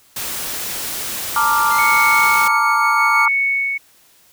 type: noise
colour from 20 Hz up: white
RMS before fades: -25 dBFS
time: 0.16-2.48 s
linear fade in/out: 5 ms
type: chord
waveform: sine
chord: Bb major seventh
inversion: third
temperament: equal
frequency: 880 / 932.3 / 1174.7 / 1396.9 Hz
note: A5 / Bb5 / D6 / F6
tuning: 0 / 0 / 0 / 0 cents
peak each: -21 / -21 / -16 / -19 dBFS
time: 1.36-3.28 s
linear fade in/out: 2 ms
type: tone with pitch glide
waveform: sawtooth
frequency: 2093 to 2211 Hz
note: C7 to C#7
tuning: 0 to -5 cents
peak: -24 dBFS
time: 1.71-3.26 s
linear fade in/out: 10 ms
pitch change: +95 cents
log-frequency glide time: 2.05-2.59 s
type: tone with tremolo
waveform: sine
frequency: 2217 Hz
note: C#7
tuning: in tune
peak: -14 dBFS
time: 1.78-3.78 s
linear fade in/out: 10 ms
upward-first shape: sine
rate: 0.79 Hz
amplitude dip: 65%
effects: white hiss -52 dBFS RMS until 4.32 s